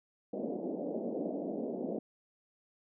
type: band-pass noise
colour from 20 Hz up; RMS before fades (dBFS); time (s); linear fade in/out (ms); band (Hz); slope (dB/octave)
pink; -37; 0.33-1.99; 5; 200 to 650; 48
effects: none

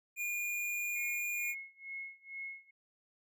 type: tone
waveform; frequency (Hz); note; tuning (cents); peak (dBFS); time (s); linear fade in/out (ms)
square; 2425; D#7; -45; -35; 0.16-1.55; 50
type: tone with tremolo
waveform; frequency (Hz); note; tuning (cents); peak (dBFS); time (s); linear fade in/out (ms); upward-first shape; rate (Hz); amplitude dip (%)
sine; 2173; C#7; -35; -39; 0.95-2.71; 10; sine; 2.2; 95
effects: none

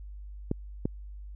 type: clicks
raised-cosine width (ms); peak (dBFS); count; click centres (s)
3; -14; 2; 0.514 / 0.855
effects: added 50 Hz sine -40 dBFS peak until 1.35 s

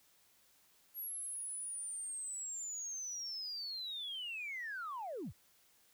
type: linear sweep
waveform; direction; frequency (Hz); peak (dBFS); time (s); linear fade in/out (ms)
sine; down; 11620 to 42.99; -39; 0.94-5.33; 50
effects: tanh soft clip ceiling -36 dBFS + white hiss -69 dBFS RMS until 5.93 s

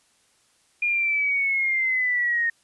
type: linear sweep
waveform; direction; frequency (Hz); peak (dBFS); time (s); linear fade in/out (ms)
sine; down; 2428 to 1846; -20; 0.82-2.5; 5
effects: white hiss -63 dBFS RMS until 2.63 s + resampled to 24000 Hz

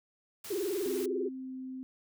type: noise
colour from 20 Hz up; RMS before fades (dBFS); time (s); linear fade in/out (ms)
white; -44; 0.44-1.06; 5
type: tone with vibrato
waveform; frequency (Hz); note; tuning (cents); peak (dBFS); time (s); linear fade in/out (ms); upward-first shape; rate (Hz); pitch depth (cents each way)
sine; 378; F#4; +37; -30; 0.5-1.29; 10; triangle; 20; 240
type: tone with pitch glide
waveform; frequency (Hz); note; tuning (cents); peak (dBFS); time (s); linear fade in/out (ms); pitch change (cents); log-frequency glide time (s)
sine; 261.6 to 259.6; C4 to C4; 0 to -13; -38; 0.86-1.83; 0; -13; 1.35-1.53
effects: none

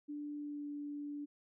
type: tone with pitch glide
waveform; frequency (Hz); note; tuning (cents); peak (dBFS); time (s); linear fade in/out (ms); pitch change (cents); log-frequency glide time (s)
sine; 293.7 to 290.8; D4 to D4; 0 to -17; -40; 0.08-1.26; 20; -17; 0.37-0.67
effects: none

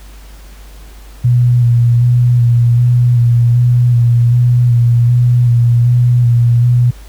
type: tone with vibrato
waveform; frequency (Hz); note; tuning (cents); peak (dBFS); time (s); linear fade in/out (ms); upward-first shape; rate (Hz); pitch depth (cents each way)
sine; 120.5; B2; -42; -6; 1.24-6.91; 10; square; 1.3; 22
effects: added 50 Hz sine -32 dBFS peak until 7.08 s + pink hiss -42 dBFS RMS until 7.08 s

